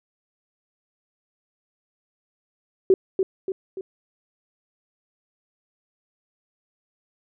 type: tone with echo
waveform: sine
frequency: 380.4 Hz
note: F#4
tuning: 48 cents sharp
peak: -11 dBFS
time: 2.9-2.94 s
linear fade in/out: 2 ms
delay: 290 ms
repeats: 3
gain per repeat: -6 dB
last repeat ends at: 3.81 s
effects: none